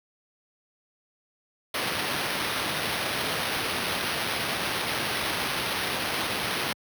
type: noise with sample-and-hold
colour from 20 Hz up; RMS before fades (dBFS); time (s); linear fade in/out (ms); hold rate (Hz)
violet; -29; 1.74-6.73; 5; 7350
effects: high-pass 80 Hz 12 dB/octave